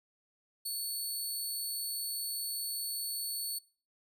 15% pulse tone, 4435 Hz, C#8, in tune, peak -28 dBFS, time 0.65-3.59 s, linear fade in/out 10 ms, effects noise-tail reverb RT60 0.4 s tail -22 dB re dry

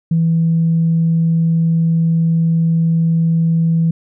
sine tone, 164.6 Hz, E3, 2 cents flat, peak -10 dBFS, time 0.11-3.91 s, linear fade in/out 5 ms, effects tanh soft clip ceiling -6 dBFS

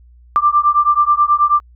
sine beating tone pair, 1178 / 1187.3 Hz, D6 / D6, +5 / +19 cents, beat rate 9.3 Hz, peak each -13 dBFS, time 0.36-1.6 s, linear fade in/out 0 ms, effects added 60 Hz sine -42 dBFS peak until 1.75 s

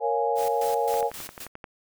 sine chord, Bb minor seventh, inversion none, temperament equal, 466.2 / 554.4 / 698.5 / 830.6 Hz, Bb4 / Db5 / F5 / Ab5, 0 / 0 / 0 / 0 cents, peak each -26 / -29 / -30 / -26 dBFS, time 0-1.11 s, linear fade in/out 50 ms
white noise with tremolo, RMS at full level -38 dBFS, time 0.35-1.48 s, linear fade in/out 50 ms, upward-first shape square, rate 3.8 Hz, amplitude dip 80%
click train, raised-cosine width 0.5 ms, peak -23 dBFS, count 9, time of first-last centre 0.94-1.642 s, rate 11.4 Hz
effects none

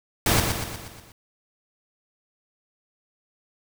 pink noise with echo, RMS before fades -20 dBFS, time 0.26-0.4 s, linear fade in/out 2 ms, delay 120 ms, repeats 6, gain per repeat -5 dB, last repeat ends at 1.12 s, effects none

